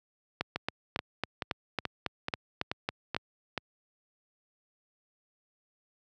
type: two click trains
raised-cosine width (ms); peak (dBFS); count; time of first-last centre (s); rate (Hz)
0.3; -15 / -13; 8 / 11; 0.56-3.577 / 0.41-3.165; 2.32 / 3.63
effects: high-pass 80 Hz 12 dB/octave